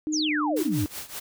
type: tone with vibrato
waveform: sine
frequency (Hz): 303.7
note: D#4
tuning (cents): -42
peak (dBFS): -25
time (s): 0.07-0.86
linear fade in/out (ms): 0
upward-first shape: square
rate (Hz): 2.3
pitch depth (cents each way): 19
type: exponential sweep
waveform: sine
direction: down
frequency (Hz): 7260 to 81.3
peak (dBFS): -25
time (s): 0.12-0.86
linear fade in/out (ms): 20
type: noise with tremolo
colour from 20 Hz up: white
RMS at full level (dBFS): -34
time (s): 0.56-1.2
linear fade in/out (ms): 10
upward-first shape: triangle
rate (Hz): 5.3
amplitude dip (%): 90
effects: none